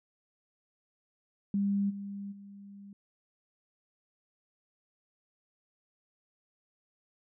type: tone with level steps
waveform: sine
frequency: 200 Hz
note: G3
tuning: 35 cents sharp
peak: -26 / -37 / -46 dBFS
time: 1.54-2.93 s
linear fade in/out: 2 ms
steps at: 1.89 / 2.31 s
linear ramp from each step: 20 ms
effects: none